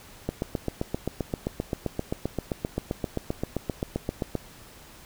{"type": "click train", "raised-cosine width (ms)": 2, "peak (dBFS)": -13, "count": 32, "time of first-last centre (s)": [0.29, 4.353], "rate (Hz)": 7.63, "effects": ["pink hiss -49 dBFS RMS until 5.05 s"]}